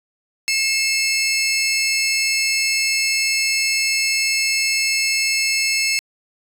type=tone pair together; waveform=20% pulse; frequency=2163 / 2637 Hz; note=C#7 / E7; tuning=-43 / 0 cents; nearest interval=minor third; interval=343 cents; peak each=-15 dBFS; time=0.48-5.99 s; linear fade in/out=0 ms; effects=resampled to 32000 Hz